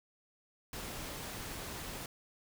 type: noise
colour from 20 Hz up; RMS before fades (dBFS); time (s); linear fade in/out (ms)
pink; -43; 0.73-2.06; 2
effects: none